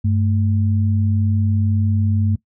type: tone pair together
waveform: sine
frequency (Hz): 98 / 220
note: G2 / A3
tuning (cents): 0 / 0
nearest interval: octave + major second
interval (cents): 1400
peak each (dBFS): -15 / -22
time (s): 0.04-2.36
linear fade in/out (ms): 10
effects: noise-tail reverb RT60 0.1 s tail -20 dB re dry